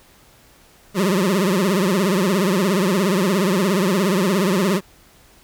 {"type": "tone with vibrato", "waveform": "25% pulse", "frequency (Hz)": 190.3, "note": "F#3", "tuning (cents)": 49, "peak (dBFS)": -12, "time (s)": [0.94, 4.81], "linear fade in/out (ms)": 50, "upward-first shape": "triangle", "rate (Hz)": 17, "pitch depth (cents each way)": 200, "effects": ["pink hiss -51 dBFS RMS until 5.43 s"]}